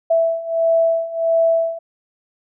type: beating tone pair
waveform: sine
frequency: 659.3 / 660.8 Hz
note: E5 / E5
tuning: 0 / +4 cents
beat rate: 1.5 Hz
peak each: -19 / -16 dBFS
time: 0.1-1.79 s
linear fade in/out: 10 ms
effects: none